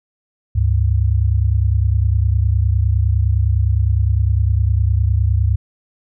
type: tone pair together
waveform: sine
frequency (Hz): 71.3 / 101.1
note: C#2 / G#2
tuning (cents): +49 / -46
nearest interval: tritone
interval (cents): 605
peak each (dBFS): -15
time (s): 0.55-5.56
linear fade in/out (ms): 10
effects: none